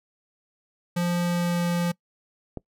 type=tone with pitch glide; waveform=square; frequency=174.61 to 173.5 Hz; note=F3 to F3; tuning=0 to -11 cents; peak=-23 dBFS; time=0.96-1.92 s; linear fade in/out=10 ms; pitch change=-11 cents; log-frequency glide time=1.23-1.65 s
type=click; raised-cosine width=2 ms; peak=-19 dBFS; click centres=2.573 s
effects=noise-tail reverb RT60 0.1 s tail -23 dB re dry